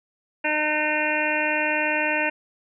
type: harmonic tone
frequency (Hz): 303.9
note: D#4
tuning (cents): -41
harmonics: 1 / 2 / 3 / 5 / 6 / 7 / 8 / 9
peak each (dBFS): -31 / -28 / -29 / -29 / -28 / -34 / -28 / -28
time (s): 0.44-2.3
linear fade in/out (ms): 10
effects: none